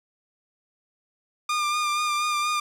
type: tone with vibrato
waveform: sawtooth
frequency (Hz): 1204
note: D6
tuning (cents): +43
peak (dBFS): -19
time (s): 1.49-2.6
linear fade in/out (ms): 5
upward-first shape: sine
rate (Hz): 4.2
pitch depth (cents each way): 27
effects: low-pass 9000 Hz 12 dB/octave + 9-bit